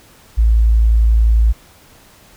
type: tone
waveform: sine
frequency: 55.7 Hz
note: A1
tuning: 22 cents sharp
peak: -8 dBFS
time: 0.37-1.53 s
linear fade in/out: 20 ms
effects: pink hiss -46 dBFS RMS until 2.36 s

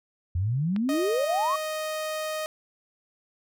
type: exponential sweep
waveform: sine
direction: up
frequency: 83 to 1170 Hz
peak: -23 dBFS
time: 0.35-1.56 s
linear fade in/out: 5 ms
type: click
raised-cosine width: 0.3 ms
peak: -22 dBFS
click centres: 0.763 s
type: tone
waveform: sawtooth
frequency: 622.3 Hz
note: D#5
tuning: in tune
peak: -25 dBFS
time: 0.89-2.46 s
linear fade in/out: 0 ms
effects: none

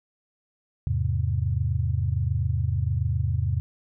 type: chord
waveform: sine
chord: E augmented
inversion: none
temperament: equal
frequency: 82.41 / 103.83 / 130.81 Hz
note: E2 / G#2 / B#2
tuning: 0 / 0 / 0 cents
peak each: -26 / -26 / -27 dBFS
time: 0.87-3.6 s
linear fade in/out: 0 ms
effects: none

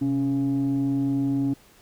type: tone pair together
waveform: sine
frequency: 130.81 / 277.2 Hz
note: C3 / C#4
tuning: 0 / 0 cents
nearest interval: octave + minor second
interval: 1300 cents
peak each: -26 / -20 dBFS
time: 0.01-1.54 s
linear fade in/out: 10 ms
effects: tanh soft clip ceiling -18 dBFS + pink hiss -55 dBFS RMS until 1.81 s

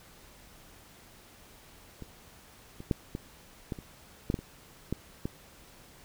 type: clicks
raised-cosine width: 3 ms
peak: -28 / -29 / -13 / -21 / -20 / -29 / -15 / -16 / -29 / -17 / -19 dBFS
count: 11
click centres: 2.023 / 2.804 / 2.912 / 3.151 / 3.722 / 3.788 / 4.301 / 4.342 / 4.39 / 4.926 / 5.255 s
effects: pink hiss -55 dBFS RMS until 6.04 s

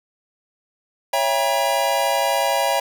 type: chord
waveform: square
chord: C# diminished seventh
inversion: none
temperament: just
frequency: 554.4 / 665.2 / 798.3 / 957.9 Hz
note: C#5 / E5 / G5 / Bb5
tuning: 0 / +16 / +31 / +47 cents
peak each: -24 dBFS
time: 1.13-2.8 s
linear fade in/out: 5 ms
effects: none

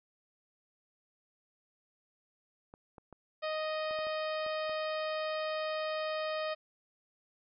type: clicks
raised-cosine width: 1 ms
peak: -36 dBFS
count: 8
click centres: 2.739 / 2.982 / 3.127 / 3.91 / 3.989 / 4.069 / 4.464 / 4.695 s
type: harmonic tone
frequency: 622.3 Hz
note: D#5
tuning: in tune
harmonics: 1 / 2 / 3 / 4 / 5 / 6 / 7 / 8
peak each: -34 / -40 / -44 / -46 / -48 / -50 / -51 / -52 dBFS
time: 3.42-6.55 s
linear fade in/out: 20 ms
effects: none

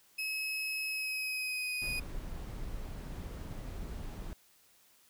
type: tone with pitch glide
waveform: 35% pulse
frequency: 2569 to 2483 Hz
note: E7 to D#7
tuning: -45 to -4 cents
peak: -32 dBFS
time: 0.18-2 s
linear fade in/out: 10 ms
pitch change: -59 cents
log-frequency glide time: 0.88-1.88 s
type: noise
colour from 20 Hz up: brown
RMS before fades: -41 dBFS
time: 1.82-4.33 s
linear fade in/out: 0 ms
effects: white hiss -65 dBFS RMS until 5.09 s

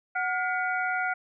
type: tone cluster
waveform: sine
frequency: 740 / 1428 / 2003 / 2251 Hz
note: F#5 / F6 / B6 / C#7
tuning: 0 / +38 / +24 / +26 cents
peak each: -30 / -28 / -36 / -36 dBFS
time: 0.15-1.14 s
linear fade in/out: 10 ms
effects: none

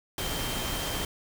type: tone in noise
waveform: sine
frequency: 3146 Hz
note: G7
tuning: 6 cents sharp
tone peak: -38 dBFS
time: 0.18-1.05 s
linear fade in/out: 2 ms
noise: pink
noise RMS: -32 dBFS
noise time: 0.18-1.05 s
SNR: -9 dB
effects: none

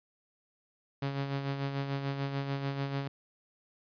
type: tone with tremolo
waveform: sawtooth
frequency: 138.59 Hz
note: C#3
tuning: in tune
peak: -26 dBFS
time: 1.02-3.08 s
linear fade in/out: 5 ms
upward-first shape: sine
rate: 6.8 Hz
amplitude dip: 50%
effects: resampled to 11025 Hz

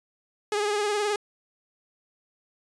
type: tone with vibrato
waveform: sawtooth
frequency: 415.3 Hz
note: G#4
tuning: in tune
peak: -20 dBFS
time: 0.52-1.16 s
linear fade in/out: 2 ms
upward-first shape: triangle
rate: 19 Hz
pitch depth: 54 cents each way
effects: resampled to 22050 Hz

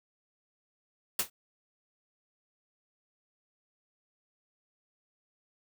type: noise with exponential decay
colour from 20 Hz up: white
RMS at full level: -23 dBFS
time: 1.19-1.3 s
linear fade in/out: 5 ms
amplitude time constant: 23 ms
effects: none

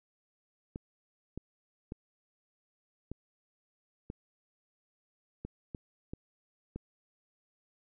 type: clicks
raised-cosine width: 3 ms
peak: -26 dBFS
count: 9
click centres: 0.759 / 1.376 / 1.921 / 3.116 / 4.101 / 5.45 / 5.748 / 6.135 / 6.76 s
effects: none

